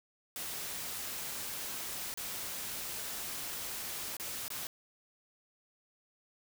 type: noise with dropouts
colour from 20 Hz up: white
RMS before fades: -40 dBFS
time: 0.36-4.67 s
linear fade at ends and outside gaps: 1 ms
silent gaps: 2.14-2.174 / 4.168-4.198 / 4.481-4.503 s
effects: none